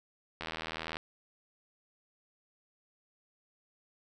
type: click train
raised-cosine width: 0.3 ms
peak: -21 dBFS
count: 46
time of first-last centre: 0.41-0.969 s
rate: 80.5 Hz
effects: none